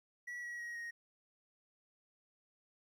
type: tone with pitch steps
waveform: triangle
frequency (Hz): 1939 / 1916.7 / 1894.7 / 1873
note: B6 / A#6 / A#6 / A#6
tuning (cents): -32 / +48 / +28 / +8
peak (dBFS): -40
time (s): 0.27-0.91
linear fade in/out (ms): 10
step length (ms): 160
effects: 13-bit